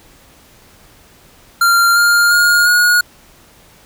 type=tone with pitch steps; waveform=square; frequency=1386 / 1405.3 / 1425 / 1444.9 Hz; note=F6 / F6 / F6 / F#6; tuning=-14 / +10 / +34 / -42 cents; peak=-9 dBFS; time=1.61-3.01 s; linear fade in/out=5 ms; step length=350 ms; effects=pink hiss -46 dBFS RMS until 3.85 s